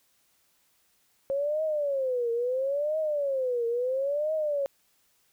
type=tone with vibrato; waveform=sine; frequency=541 Hz; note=C#5; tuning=42 cents flat; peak=-25 dBFS; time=1.3-4.66 s; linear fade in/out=0 ms; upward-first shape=triangle; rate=0.74 Hz; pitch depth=280 cents each way; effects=white hiss -68 dBFS RMS until 5.32 s

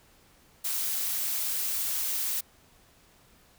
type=noise; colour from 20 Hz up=blue; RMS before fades=-30 dBFS; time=0.64-2.41 s; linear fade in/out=10 ms; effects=pink hiss -60 dBFS RMS until 3.58 s

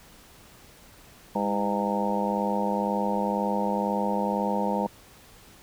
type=harmonic tone with a mistuned harmonic; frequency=102 Hz; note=G#2; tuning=31 cents flat; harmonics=2 / 3 / 4 / 5 / 6 / 7 / 8 / 9; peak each=-28 / -36 / -37 / -31 / -34 / -36 / -33 / -30 dBFS; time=1.35-4.87 s; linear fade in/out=5 ms; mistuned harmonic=3; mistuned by=+77 cents; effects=pink hiss -52 dBFS RMS until 5.62 s

